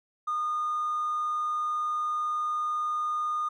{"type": "tone with hard clipping", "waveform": "sine", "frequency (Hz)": 1223, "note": "D#6", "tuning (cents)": -30, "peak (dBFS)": -27, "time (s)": [0.27, 3.49], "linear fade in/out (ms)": 10, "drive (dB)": 1, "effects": []}